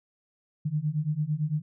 sine beating tone pair, 147.1 / 156 Hz, D3 / D#3, +3 / +5 cents, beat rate 8.9 Hz, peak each -29 / -28 dBFS, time 0.65-1.62 s, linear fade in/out 10 ms, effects none

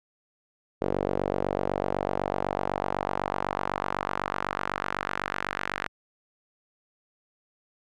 sawtooth tone with band-pass filter sweep, 47.99 Hz, G1, 36 cents flat, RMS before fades -30 dBFS, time 0.81-5.88 s, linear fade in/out 10 ms, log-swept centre 480 to 1700 Hz, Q 1.7, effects none

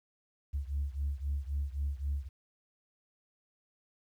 sine beating tone pair, 69.3 / 73.1 Hz, C#2 / D2, 0 / -7 cents, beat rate 3.8 Hz, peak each -33 / -35 dBFS, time 0.53-2.29 s, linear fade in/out 20 ms, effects tanh soft clip ceiling -26 dBFS + 11-bit

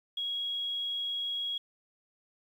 sine tone, 3311 Hz, G#7, 6 cents flat, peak -31 dBFS, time 0.17-1.58 s, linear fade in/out 5 ms, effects 10-bit

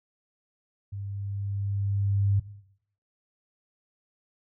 sine tone with level ramp, 99.8 Hz, G2, 32 cents sharp, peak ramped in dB -33 to -19 dBFS, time 0.92-2.4 s, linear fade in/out 10 ms, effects noise-tail reverb RT60 0.7 s tail -17 dB re dry

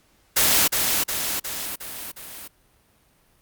white noise with echo, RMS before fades -18 dBFS, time 0.36-0.68 s, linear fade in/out 10 ms, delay 360 ms, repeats 5, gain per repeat -4 dB, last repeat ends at 2.48 s, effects pink hiss -61 dBFS RMS until 3.41 s + Opus 48 kbps

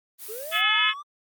blue noise, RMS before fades -38 dBFS, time 0.18-0.62 s, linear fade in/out 50 ms
triangle linear sweep, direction up, 399.9 to 1200 Hz, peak -33 dBFS, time 0.28-1.03 s, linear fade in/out 20 ms
harmonic tone, 428.2 Hz, A4, 47 cents flat, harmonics 3 / 4 / 5 / 6 / 7 / 8, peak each -26 / -26 / -26 / -26 / -26 / -26 dBFS, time 0.51-0.94 s, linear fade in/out 50 ms
effects Opus 24 kbps

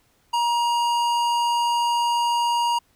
sine tone with tanh clipping, 947 Hz, A#5, 27 cents sharp, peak -21 dBFS, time 0.33-2.79 s, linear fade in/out 10 ms, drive 17 dB, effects pink hiss -63 dBFS RMS until 2.95 s

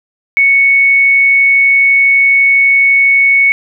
sine tone, 2217 Hz, C#7, in tune, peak -5 dBFS, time 0.37-3.52 s, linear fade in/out 0 ms, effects none

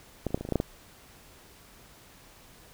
clicks, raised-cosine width 2 ms, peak -15 / -30 / -11 / -30 / -21 / -23 / -22 / -13 / -10 / -13 dBFS, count 10, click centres 0.267 / 0.306 / 0.345 / 0.376 / 0.41 / 0.451 / 0.489 / 0.523 / 0.557 / 0.601 s, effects pink hiss -54 dBFS RMS until 2.73 s

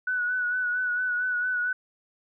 sine tone with vibrato, 1480 Hz, F#6, in tune, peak -24 dBFS, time 0.07-1.73 s, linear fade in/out 5 ms, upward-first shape sine, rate 4.4 Hz, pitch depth 33 cents each way, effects none

